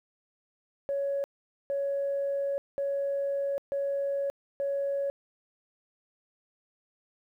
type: tone bursts at uneven times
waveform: sine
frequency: 558 Hz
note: C#5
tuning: 11 cents sharp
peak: -26 dBFS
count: 5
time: 0.89-1.24 / 1.7-2.58 / 2.78-3.58 / 3.72-4.3 / 4.6-5.1 s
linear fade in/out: 0 ms
effects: tanh soft clip ceiling -23 dBFS + 11-bit